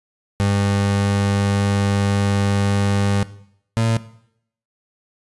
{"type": "tone pair in turn", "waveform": "30% pulse", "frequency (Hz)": [100.2, 113.55], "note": ["G2", "A#2"], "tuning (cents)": [38, -45], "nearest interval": "major second", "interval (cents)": 217, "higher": "second", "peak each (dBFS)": -13, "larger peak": "neither", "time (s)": [[0.4, 3.23], [3.77, 3.97]], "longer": "first", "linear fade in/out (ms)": 0, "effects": ["noise-tail reverb RT60 0.7 s tail -17 dB re dry", "resampled to 24000 Hz"]}